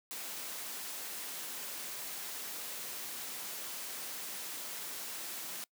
white noise, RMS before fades -42 dBFS, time 0.11-5.64 s, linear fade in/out 0 ms, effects noise-tail reverb RT60 0.1 s tail -24 dB re dry + high-pass 200 Hz 12 dB/octave

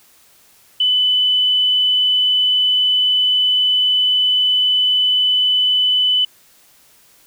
sine tone with frequency modulation, 3000 Hz, F#7, 23 cents sharp, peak -12 dBFS, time 0.8-6.25 s, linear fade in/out 5 ms, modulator 23.8 Hz, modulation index 0.5, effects white hiss -51 dBFS RMS until 7.26 s

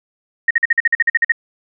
sine tone bursts, 1862 Hz, A#6, 2 cents flat, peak -9 dBFS, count 12, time 0.48-1.321 s, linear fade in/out 5 ms, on 27 ms, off 47 ms, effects none

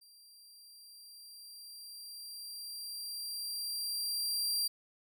sawtooth tone with level ramp, 4734 Hz, D8, 13 cents sharp, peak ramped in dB -55 to -27 dBFS, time 0.01-4.68 s, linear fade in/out 10 ms, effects none

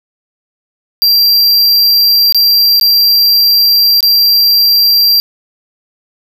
square tone with dropouts, 4732 Hz, D8, 12 cents sharp, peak -6 dBFS, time 1.02-5.2 s, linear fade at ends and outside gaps 0 ms, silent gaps 2.324-2.346 / 2.798-2.812 / 4.006-4.028 s, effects none

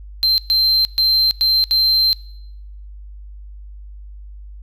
triangle tone bursts at uneven times, 4126 Hz, C8, 25 cents flat, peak -11 dBFS, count 5, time 0.23-0.38 / 0.5-0.85 / 0.98-1.31 / 1.41-1.64 / 1.71-2.13 s, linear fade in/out 0 ms, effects noise-tail reverb RT60 0.8 s tail -21 dB re dry + added 50 Hz sine -33 dBFS peak until 4.62 s

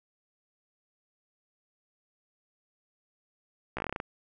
slowing click train, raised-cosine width 0.5 ms, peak -18 dBFS, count 10, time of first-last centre 3.77-4.001 s, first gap 15 ms, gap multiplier 1.13, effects none

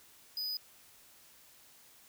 square tone, 4978 Hz, D#8, in tune, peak -35 dBFS, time 0.37-0.57 s, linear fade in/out 2 ms, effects white hiss -60 dBFS RMS until 2.08 s

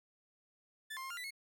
30% pulse tone with pitch steps, 1752 / 1054 / 1064 / 1400 / 1981 / 2178 Hz, A6 / C6 / C6 / F6 / B6 / C#7, -8 / +12 / +29 / +4 / +5 / -31 cents, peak -39 dBFS, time 0.9-1.308 s, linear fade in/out 10 ms, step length 68 ms, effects none

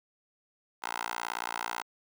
10% pulse tone with high-pass filter, 58.27 Hz, A#1, in tune, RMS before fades -36 dBFS, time 0.82-1.83 s, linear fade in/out 20 ms, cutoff 980 Hz, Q 2, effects none

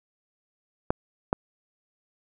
clicks, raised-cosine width 1 ms, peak -8 dBFS, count 2, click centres 0.905 / 1.329 s, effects none

